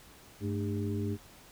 harmonic tone with a mistuned harmonic, 100.5 Hz, G2, 44 cents sharp, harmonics 1 / 2 / 3 / 4, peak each -33 / -36 / -38 / -39 dBFS, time 0.4-1.18 s, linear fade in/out 50 ms, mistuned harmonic 2, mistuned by +140 cents, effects pink hiss -55 dBFS RMS until 1.51 s

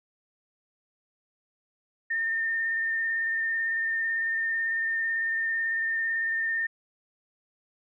sine tone with vibrato, 1815 Hz, A#6, 47 cents flat, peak -25 dBFS, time 2.1-6.67 s, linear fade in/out 10 ms, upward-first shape square, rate 18 Hz, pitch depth 14 cents each way, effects none

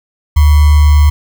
sine tone with sample-and-hold, 74.3 Hz, D2, 21 cents sharp, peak -3 dBFS, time 0.36-1.1 s, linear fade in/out 10 ms, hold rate 1050 Hz, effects none

